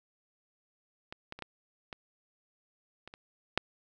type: clicks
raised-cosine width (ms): 0.3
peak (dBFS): -25 / -24 / -29 / -22 / -24 / -29 / -30 / -9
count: 8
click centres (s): 1.125 / 1.324 / 1.39 / 1.423 / 1.928 / 3.076 / 3.139 / 3.576
effects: none